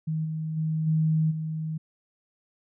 sine tone with level steps, 157.8 Hz, D#3, 25 cents sharp, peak -25 / -28 / -24 / -20 / -28 dBFS, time 0.07-1.78 s, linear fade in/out 10 ms, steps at 0.24 / 0.56 / 0.86 / 1.3 s, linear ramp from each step 20 ms, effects none

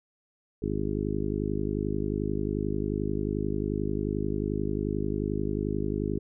harmonic tone, 51.3 Hz, G#1, 21 cents flat, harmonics 1 / 2 / 3 / 4 / 5 / 6 / 7 / 8, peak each -35 / -35 / -35 / -35 / -35 / -35 / -35 / -35 dBFS, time 0.62-6.19 s, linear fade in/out 5 ms, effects none

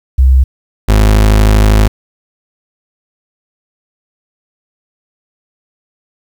sine / 35% pulse tone pair in turn, 65.2 / 52.64 Hz, C2 / G#1, -5 / +24 cents, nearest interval major third, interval 371 cents, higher first, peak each -3 dBFS, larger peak neither, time 0.18-0.44 / 0.88-1.88 s, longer second, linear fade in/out 10 ms, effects 7-bit

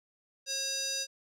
square tone with band-pass filter, 542 Hz, C#5, 39 cents flat, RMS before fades -34 dBFS, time 0.46-1.07 s, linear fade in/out 50 ms, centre 5500 Hz, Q 3.8, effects none

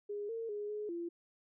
sine tone with pitch steps, 411.5 / 455.9 / 414.6 / 421 / 341.8 Hz, G#4 / A#4 / G#4 / G#4 / F4, -16 / -39 / -3 / +24 / -37 cents, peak -37 dBFS, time 0.09-1.09 s, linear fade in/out 10 ms, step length 200 ms, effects none

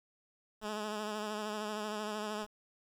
10% pulse tone with vibrato, 212 Hz, G#3, 36 cents sharp, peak -28 dBFS, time 0.61-2.47 s, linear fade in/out 50 ms, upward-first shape sine, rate 13 Hz, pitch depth 35 cents each way, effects low-pass 9000 Hz 12 dB/octave + 9-bit

